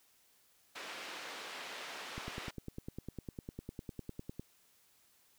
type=band-pass noise; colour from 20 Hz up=white; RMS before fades=-46 dBFS; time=0.75-2.51 s; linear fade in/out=10 ms; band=340 to 3100 Hz; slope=12 dB/octave
type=click train; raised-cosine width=3 ms; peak=-29 dBFS; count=23; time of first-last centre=2.18-4.396 s; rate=9.93 Hz
effects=white hiss -69 dBFS RMS until 5.38 s